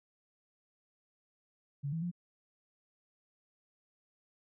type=tone with pitch steps; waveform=sine; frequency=141.7 / 163.2 / 175.3 Hz; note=C#3 / E3 / F3; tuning=+38 / -17 / +7 cents; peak=-33 dBFS; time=1.83-2.115 s; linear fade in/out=20 ms; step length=95 ms; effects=none